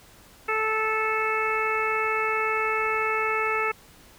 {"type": "harmonic tone", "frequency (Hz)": 437.8, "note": "A4", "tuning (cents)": -9, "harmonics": [1, 2, 3, 4, 5, 6], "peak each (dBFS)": [-29, -32, -27, -33, -29, -32], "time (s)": [0.48, 3.72], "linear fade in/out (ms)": 10, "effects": ["pink hiss -52 dBFS RMS until 4.18 s"]}